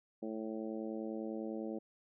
harmonic tone, 110 Hz, A2, in tune, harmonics 2 / 3 / 4 / 5 / 6 / 7, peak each -42 / -42 / -46 / -46 / -54 / -55 dBFS, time 0.22-1.79 s, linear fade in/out 10 ms, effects none

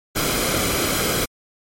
pink noise with comb filter, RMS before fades -21 dBFS, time 0.15-1.26 s, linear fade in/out 20 ms, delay 1.1 ms, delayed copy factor -0.55, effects MP3 64 kbps

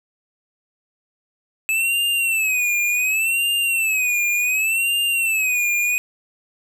square tone with vibrato, 2600 Hz, E7, 24 cents flat, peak -18 dBFS, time 1.69-5.98 s, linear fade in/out 0 ms, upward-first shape sine, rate 0.68 Hz, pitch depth 130 cents each way, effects none

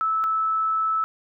sine tone pair in turn, 1308 / 1308 Hz, E6 / E6, -14 / -14 cents, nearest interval unison, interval 0 cents, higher neither, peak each -20 dBFS, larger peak neither, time 0.01-0.24 / 0.24-1.04 s, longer second, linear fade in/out 0 ms, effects none

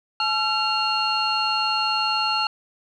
sine tone cluster, 859 / 1355 / 2785 / 4301 Hz, A5 / E6 / F7 / C8, -42 / +47 / -5 / +47 cents, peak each -25 dBFS, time 0.2-2.47 s, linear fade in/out 2 ms, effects tanh soft clip ceiling -11 dBFS

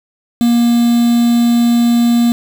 triangle tone with quantisation, 236.7 Hz, A#3, 27 cents sharp, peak -6 dBFS, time 0.41-2.32 s, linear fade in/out 0 ms, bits 4, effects none

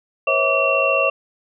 sine tone cluster, 491.9 / 546 / 646 / 1156 / 2728 Hz, B4 / C#5 / E5 / D6 / F7, -7 / -26 / -35 / -28 / -41 cents, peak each -27 / -20 / -22 / -22 / -19 dBFS, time 0.27-1.1 s, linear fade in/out 5 ms, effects none

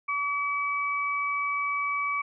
sine tone pair together, 1143.5 / 2287 Hz, D6 / D7, -47 / -47 cents, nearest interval octave, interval 1200 cents, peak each -28 / -29 dBFS, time 0.08-2.22 s, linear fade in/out 10 ms, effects none

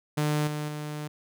sawtooth tone with level steps, 150 Hz, D3, 37 cents sharp, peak -20 / -26 / -29 dBFS, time 0.17-1.08 s, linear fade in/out 10 ms, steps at 0.47 / 0.68 s, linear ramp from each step 5 ms, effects none

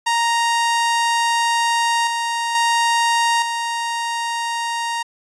sawtooth tone with level steps, 932.3 Hz, A#5, in tune, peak -12 / -16 / -11 / -17 dBFS, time 0.06-5.03 s, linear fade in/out 10 ms, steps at 2.07 / 2.55 / 3.42 s, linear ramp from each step 2 ms, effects resampled to 22050 Hz

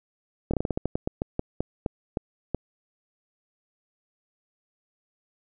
slowing click train, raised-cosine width 2 ms, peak -12 dBFS, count 16, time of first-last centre 0.51-2.547 s, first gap 26 ms, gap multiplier 1.21, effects none

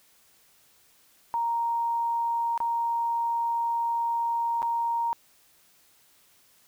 sine tone with dropouts, 932.3 Hz, A#5, in tune, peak -24 dBFS, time 1.34-5.13 s, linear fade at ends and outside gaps 0 ms, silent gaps 2.577-2.603 / 4.62-4.628 s, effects white hiss -61 dBFS RMS until 6.67 s

